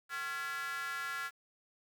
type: tone with high-pass filter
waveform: square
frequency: 153.2 Hz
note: D#3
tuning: 27 cents flat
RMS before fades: -39 dBFS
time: 0.09-1.31 s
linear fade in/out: 50 ms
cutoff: 1500 Hz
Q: 6.9
effects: 10-bit